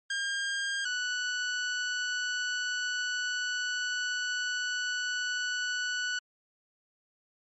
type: tone pair in turn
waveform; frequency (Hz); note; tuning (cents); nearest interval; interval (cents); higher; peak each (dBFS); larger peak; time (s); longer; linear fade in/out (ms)
sawtooth; 1608 / 1481.4; G6 / F#6; +44 / +2; minor second; 142; first; -26; neither; 0.1-0.85 / 0.85-6.19; second; 5
effects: MP3 32 kbps